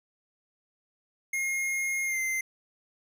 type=tone with pitch glide; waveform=square; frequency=2142 to 2080 Hz; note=C7 to C7; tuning=+40 to -11 cents; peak=-28 dBFS; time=1.33-2.41 s; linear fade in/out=5 ms; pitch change=-51 cents; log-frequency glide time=2.05-2.19 s; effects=none